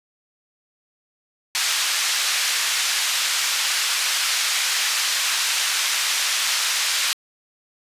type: band-pass noise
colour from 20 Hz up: white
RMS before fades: -22 dBFS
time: 1.55-7.13 s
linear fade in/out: 0 ms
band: 1400 to 6000 Hz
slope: 12 dB/octave
effects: resampled to 32000 Hz